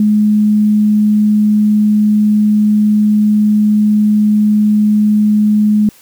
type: tone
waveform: sine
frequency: 210.9 Hz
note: G#3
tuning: 27 cents sharp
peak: -7 dBFS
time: 0-5.89 s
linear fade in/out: 2 ms
effects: white hiss -44 dBFS RMS until 6.01 s